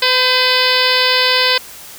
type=harmonic tone with a mistuned harmonic; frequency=506 Hz; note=B4; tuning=42 cents sharp; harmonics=1 / 2 / 3 / 4 / 5 / 6 / 7 / 8 / 9 / 10; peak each=-20 / -20 / -20 / -20 / -20 / -20 / -20 / -20 / -20 / -20 dBFS; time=0.02-1.58 s; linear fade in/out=5 ms; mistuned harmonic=3; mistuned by=+37 cents; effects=white hiss -35 dBFS RMS until 1.98 s